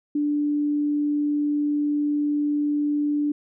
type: tone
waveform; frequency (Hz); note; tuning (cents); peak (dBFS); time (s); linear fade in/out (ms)
sine; 293.7; D4; 0; -20; 0.15-3.32; 5
effects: none